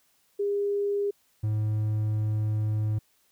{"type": "tone pair in turn", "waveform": ["sine", "triangle"], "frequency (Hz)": [404.9, 107.24], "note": ["G#4", "A2"], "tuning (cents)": [-44, -44], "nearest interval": "octave + major seventh", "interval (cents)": 2300, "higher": "first", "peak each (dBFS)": [-24, -22], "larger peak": "second", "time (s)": [[0.39, 1.11], [1.43, 2.99]], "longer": "second", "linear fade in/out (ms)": 10, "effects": ["white hiss -67 dBFS RMS until 3.31 s"]}